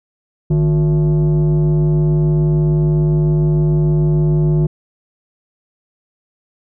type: tone with frequency modulation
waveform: sine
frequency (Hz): 152.8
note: D#3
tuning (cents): -31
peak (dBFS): -8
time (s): 0.5-4.67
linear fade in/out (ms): 10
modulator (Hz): 206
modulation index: 0.59
effects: tanh soft clip ceiling -10 dBFS